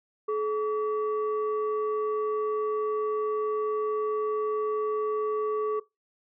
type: tone pair together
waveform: sine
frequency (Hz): 427.7 / 1141.8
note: A4 / D6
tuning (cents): -49 / -49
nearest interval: octave + perfect fourth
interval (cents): 1700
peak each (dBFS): -25 / -31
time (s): 0.28-5.8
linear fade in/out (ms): 10
effects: noise-tail reverb RT60 0.2 s tail -20 dB re dry + tanh soft clip ceiling -20 dBFS